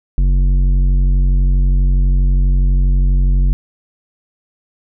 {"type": "tone with tanh clipping", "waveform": "triangle", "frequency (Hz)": 46.15, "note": "F#1", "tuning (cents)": -4, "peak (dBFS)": -11, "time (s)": [0.18, 3.53], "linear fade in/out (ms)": 0, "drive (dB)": 14, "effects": []}